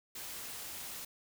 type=noise; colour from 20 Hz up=white; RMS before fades=-44 dBFS; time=0.15-1.05 s; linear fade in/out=5 ms; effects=none